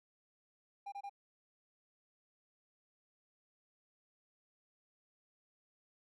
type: tone bursts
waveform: triangle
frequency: 802 Hz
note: G5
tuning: 39 cents sharp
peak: -40 dBFS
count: 3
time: 0.86-1.096 s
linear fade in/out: 10 ms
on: 62 ms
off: 25 ms
effects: none